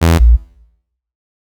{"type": "tone pair in turn", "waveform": ["sawtooth", "sine"], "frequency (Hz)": [83, 57.88], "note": ["E2", "A#1"], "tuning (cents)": [12, -12], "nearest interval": "tritone", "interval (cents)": 624, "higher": "first", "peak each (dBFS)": -3, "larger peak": "neither", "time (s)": [[0.01, 0.19], [0.19, 0.37]], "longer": "neither", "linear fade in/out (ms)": 20, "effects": ["noise-tail reverb RT60 0.8 s tail -22 dB re dry"]}